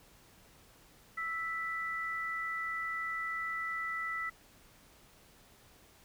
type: tone pair together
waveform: sine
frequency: 1318.5 / 1975.5 Hz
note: E6 / B6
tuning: 0 / 0 cents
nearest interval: perfect fifth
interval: 700 cents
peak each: -38 / -36 dBFS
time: 1.17-4.3 s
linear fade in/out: 10 ms
effects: pink hiss -61 dBFS RMS until 6.04 s